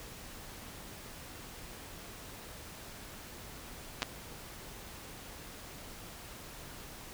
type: clicks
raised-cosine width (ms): 0.2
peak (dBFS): -14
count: 2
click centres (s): 4.021 / 4.029
effects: pink hiss -48 dBFS RMS until 7.13 s